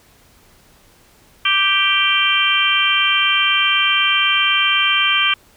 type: harmonic tone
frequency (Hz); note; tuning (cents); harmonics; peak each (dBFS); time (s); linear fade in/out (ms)
392; G4; 0; 3 / 4 / 5 / 6 / 7 / 8; -21 / -22 / -28 / -18 / -22 / -17; 1.45-5.34; 5
effects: pink hiss -51 dBFS RMS until 5.56 s